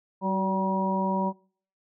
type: harmonic tone with a mistuned harmonic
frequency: 191.6 Hz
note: G3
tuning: 39 cents flat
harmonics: 1 / 2 / 3 / 4 / 5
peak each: -27 / -35 / -32 / -38 / -27 dBFS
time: 0.21-1.33 s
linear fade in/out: 50 ms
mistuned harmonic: 2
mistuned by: -40 cents
effects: noise-tail reverb RT60 0.5 s tail -24 dB re dry